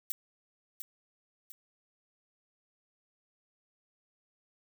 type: noise with echo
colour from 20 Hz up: violet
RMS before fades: -34 dBFS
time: 0.1-0.12 s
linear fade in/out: 0 ms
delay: 700 ms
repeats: 2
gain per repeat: -7 dB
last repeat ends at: 1.52 s
effects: none